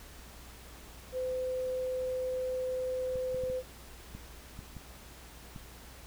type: tone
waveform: sine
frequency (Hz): 511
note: C5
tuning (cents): -41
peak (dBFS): -31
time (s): 1.12-3.63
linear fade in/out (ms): 50
type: clicks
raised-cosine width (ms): 5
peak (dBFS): -31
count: 8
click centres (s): 3.157 / 3.346 / 3.437 / 3.5 / 4.15 / 4.591 / 4.767 / 5.562
effects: added 60 Hz sine -52 dBFS peak until 6.06 s + pink hiss -52 dBFS RMS until 6.06 s